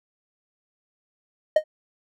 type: tone with exponential decay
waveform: triangle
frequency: 619 Hz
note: D#5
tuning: 9 cents flat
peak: -8 dBFS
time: 1.56-1.64 s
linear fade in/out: 5 ms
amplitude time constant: 16 ms
effects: none